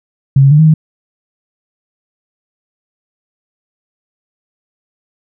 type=tone with pitch steps; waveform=sine; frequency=136.3 / 137.7 / 149.5 / 158 / 156.1 Hz; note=C#3 / C#3 / D3 / D#3 / D#3; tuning=-29 / -11 / +31 / +27 / +6 cents; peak=-3 dBFS; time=0.36-0.74 s; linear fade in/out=5 ms; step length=76 ms; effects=none